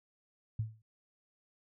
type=tone with exponential decay; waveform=sine; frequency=110 Hz; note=A2; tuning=in tune; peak=-28 dBFS; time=0.59-0.82 s; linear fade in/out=5 ms; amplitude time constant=48 ms; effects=none